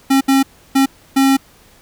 square tone bursts at uneven times, 270 Hz, C#4, 45 cents flat, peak -10 dBFS, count 4, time 0.1-0.21 / 0.28-0.43 / 0.75-0.86 / 1.16-1.37 s, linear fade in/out 10 ms, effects pink hiss -48 dBFS RMS until 1.81 s

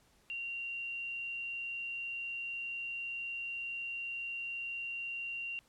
sine tone, 2762 Hz, F7, 20 cents flat, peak -37 dBFS, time 0.3-5.59 s, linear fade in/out 0 ms, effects pink hiss -68 dBFS RMS until 5.68 s + low-pass 12000 Hz 12 dB/octave

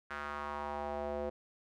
square tone with band-pass filter sweep, 73 Hz, D2, 10 cents flat, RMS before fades -39 dBFS, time 0.1-1.3 s, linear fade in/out 10 ms, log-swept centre 1500 to 530 Hz, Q 2.7, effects none

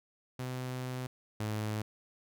sawtooth tone pair in turn, 127.4 / 107.13 Hz, C3 / A2, -46 / -46 cents, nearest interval minor third, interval 300 cents, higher first, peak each -32 / -29 dBFS, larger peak second, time 0.39-1.07 / 1.4-1.82 s, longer first, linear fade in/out 5 ms, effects none

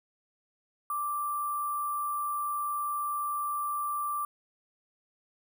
sine tone with sample-and-hold, 1174.7 Hz, D6, in tune, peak -29 dBFS, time 0.9-4.25 s, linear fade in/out 2 ms, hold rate 11025 Hz, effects none

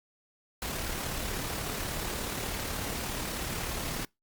pink noise with amplitude modulation, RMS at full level -33 dBFS, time 0.62-4.05 s, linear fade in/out 2 ms, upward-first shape sine, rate 36.5 Hz, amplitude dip 35%, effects noise-tail reverb RT60 0.2 s tail -26 dB re dry + Opus 48 kbps

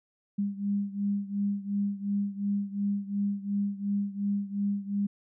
sine beating tone pair, 200.6 / 203.4 Hz, G3 / G#3, +40 / -36 cents, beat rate 2.8 Hz, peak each -29 / -32 dBFS, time 0.38-5.07 s, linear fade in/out 10 ms, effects none

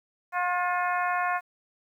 harmonic tone with a mistuned harmonic, 357.6 Hz, F4, 41 cents sharp, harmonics 2 / 3 / 4 / 5 / 6 / 7, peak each -28 / -29 / -32 / -33 / -39 / -40 dBFS, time 0.32-1.41 s, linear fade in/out 50 ms, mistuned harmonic 5, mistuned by -28 cents, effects 10-bit

